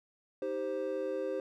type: chord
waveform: triangle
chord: C minor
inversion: first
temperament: just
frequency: 314 / 392.4 / 523.3 Hz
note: Eb4 / G4 / C5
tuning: +16 / +2 / 0 cents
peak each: -39 / -35 / -33 dBFS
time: 0.42-1.4 s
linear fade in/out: 2 ms
effects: none